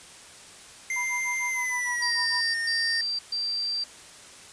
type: tone with pitch glide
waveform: square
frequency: 2093 to 1832.6 Hz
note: C7 to A#6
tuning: 0 to -30 cents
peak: -27 dBFS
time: 0.9-3.01 s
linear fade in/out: 2 ms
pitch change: -230 cents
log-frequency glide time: 1.48-2.24 s
type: tone with tremolo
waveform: sine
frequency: 980 Hz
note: B5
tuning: 14 cents flat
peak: -31 dBFS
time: 0.96-2.41 s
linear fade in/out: 5 ms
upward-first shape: sine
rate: 6.6 Hz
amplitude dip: 100%
type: tone bursts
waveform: sine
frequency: 4699 Hz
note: D8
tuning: in tune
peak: -26 dBFS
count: 3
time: 2.02-3.84 s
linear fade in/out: 5 ms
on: 520 ms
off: 130 ms
effects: white hiss -47 dBFS RMS until 4.52 s + resampled to 22050 Hz